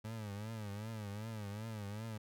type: tone with vibrato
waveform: 30% pulse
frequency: 106.5 Hz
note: G#2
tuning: 44 cents sharp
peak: -39 dBFS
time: 0.04-2.18 s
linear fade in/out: 10 ms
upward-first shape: triangle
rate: 2.6 Hz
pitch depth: 130 cents each way
effects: none